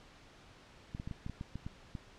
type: clicks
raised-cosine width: 5 ms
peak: -28 dBFS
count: 10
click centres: 0.949 / 0.999 / 1.075 / 1.112 / 1.264 / 1.297 / 1.411 / 1.556 / 1.665 / 1.952 s
effects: pink hiss -58 dBFS RMS until 2.18 s + low-pass 5000 Hz 12 dB/octave